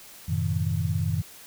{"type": "chord", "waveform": "sine", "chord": "F# diminished seventh", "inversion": "none", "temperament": "equal with one note detuned", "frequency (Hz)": [92.5, 110, 130.81, 158.74], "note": ["F#2", "A2", "C3", "Eb3"], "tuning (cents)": [0, 0, 0, 35], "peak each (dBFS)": [-27, -30, -32, -28], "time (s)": [0.28, 1.22], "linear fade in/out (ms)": 10, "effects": ["white hiss -47 dBFS RMS until 1.46 s"]}